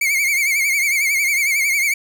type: tone with vibrato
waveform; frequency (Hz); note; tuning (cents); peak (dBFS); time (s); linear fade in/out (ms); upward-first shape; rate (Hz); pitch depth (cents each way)
45% pulse; 2217; C#7; 0; -15; 0.01-1.94; 5; triangle; 11; 110
effects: none